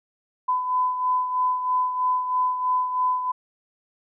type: beating tone pair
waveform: sine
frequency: 1006 / 1009.1 Hz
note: B5 / B5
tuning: +32 / +37 cents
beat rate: 3.1 Hz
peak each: -21 / -29 dBFS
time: 0.48-3.32 s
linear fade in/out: 10 ms
effects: none